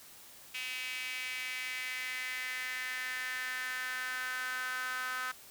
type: tone with high-pass filter sweep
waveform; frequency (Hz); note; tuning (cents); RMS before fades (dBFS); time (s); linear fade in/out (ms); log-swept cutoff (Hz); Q
sawtooth; 254.9; C4; -45; -38; 0.54-5.32; 10; 2500 to 1400; 4.7
effects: white hiss -54 dBFS RMS until 5.5 s